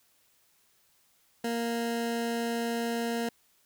20% pulse tone, 233.1 Hz, A#3, in tune, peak -24 dBFS, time 1.44-3.29 s, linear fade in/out 5 ms, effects white hiss -67 dBFS RMS until 3.65 s

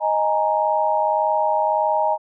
sine chord, D# suspended fourth, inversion none, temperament equal, 622.3 / 830.6 / 932.3 Hz, D#5 / G#5 / A#5, 0 / 0 / 0 cents, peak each -21 dBFS, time 0-2.18 s, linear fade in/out 50 ms, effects none

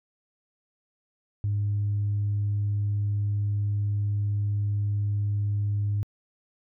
sine tone, 102.6 Hz, G#2, 21 cents flat, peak -22 dBFS, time 1.44-6.03 s, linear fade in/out 0 ms, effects tanh soft clip ceiling -20 dBFS

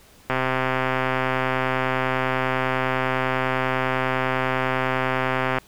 click train, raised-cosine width 0.5 ms, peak -7 dBFS, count 688, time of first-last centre 0.3-5.585 s, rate 130 Hz, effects pink hiss -52 dBFS RMS until 5.67 s

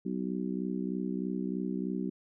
harmonic tone, 63.2 Hz, B1, 41 cents sharp, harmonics 3 / 4 / 5 / 6, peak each -34 / -36 / -38 / -40 dBFS, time 0.05-2.1 s, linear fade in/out 10 ms, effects none

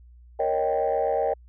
sine chord, Eb dominant seventh, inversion second, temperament equal, 466.2 / 554.4 / 622.3 / 784 Hz, Bb4 / Db5 / Eb5 / G5, 0 / 0 / 0 / 0 cents, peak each -26 dBFS, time 0.39-1.34 s, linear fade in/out 10 ms, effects tanh soft clip ceiling -15 dBFS + added 60 Hz sine -47 dBFS peak until 1.48 s

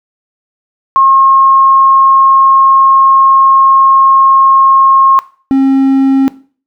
sine / triangle tone pair in turn, 1077 / 269.2 Hz, C6 / C4, +50 / +49 cents, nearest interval 2 octaves, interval 2401 cents, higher first, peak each -3 dBFS, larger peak neither, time 0.96-5.19 / 5.51-6.28 s, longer first, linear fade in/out 0 ms, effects noise-tail reverb RT60 0.4 s tail -18 dB re dry

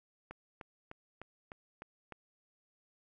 click train, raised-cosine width 0.5 ms, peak -30 dBFS, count 7, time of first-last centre 0.31-2.123 s, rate 3.31 Hz, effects none

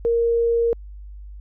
sine tone, 466.2 Hz, A#4, in tune, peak -16 dBFS, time 0.05-0.73 s, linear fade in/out 0 ms, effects added 50 Hz sine -35 dBFS peak until 1.4 s

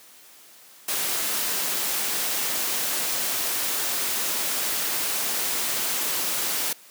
white noise, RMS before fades -26 dBFS, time 0.88-6.73 s, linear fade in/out 5 ms, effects white hiss -50 dBFS RMS until 6.9 s + high-pass 200 Hz 12 dB/octave

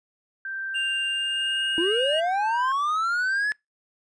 sine tone with tremolo, 1568 Hz, G6, in tune, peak -28 dBFS, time 0.45-2.72 s, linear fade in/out 2 ms, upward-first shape sine, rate 1 Hz, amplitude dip 40%
triangle tone with pitch glide, 2794 to 2863 Hz, F7 to F7, 0 to +42 cents, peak -23 dBFS, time 0.74-2.21 s, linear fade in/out 20 ms, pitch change +42 cents, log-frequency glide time 1.07-1.78 s
triangle linear sweep, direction up, 317.7 to 1725 Hz, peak -20 dBFS, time 1.78-3.52 s, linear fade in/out 0 ms
effects noise-tail reverb RT60 0.2 s tail -26 dB re dry + resampled to 22050 Hz

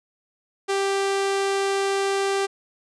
sawtooth tone, 392.9 Hz, G4, 4 cents sharp, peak -17 dBFS, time 0.68-2.47 s, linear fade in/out 20 ms, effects resampled to 22050 Hz

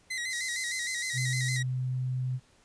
sawtooth tone with vibrato, 1975.5 Hz, B6, in tune, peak -28 dBFS, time 0.1-1.63 s, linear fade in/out 10 ms, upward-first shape square, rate 6.5 Hz, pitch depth 62 cents each way
pink high-pass noise, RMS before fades -38 dBFS, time 0.29-1.61 s, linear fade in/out 50 ms, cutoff 4700 Hz, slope 48 dB/octave
sine tone, 127.9 Hz, C3, 39 cents flat, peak -28 dBFS, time 1.13-2.4 s, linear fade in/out 50 ms
effects pink hiss -63 dBFS RMS until 2.64 s + resampled to 22050 Hz

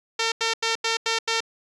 5% pulse tone bursts, 453.4 Hz, A#4, 48 cents flat, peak -10 dBFS, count 6, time 0.19-1.405 s, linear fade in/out 5 ms, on 130 ms, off 87 ms, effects resampled to 22050 Hz

